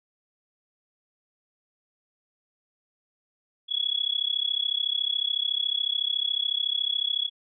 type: tone with amplitude modulation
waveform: sine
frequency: 3370 Hz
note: G#7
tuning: 25 cents sharp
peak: -20 dBFS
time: 3.68-7.3 s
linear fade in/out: 50 ms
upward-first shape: sine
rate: 33.9 Hz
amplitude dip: 95%
effects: none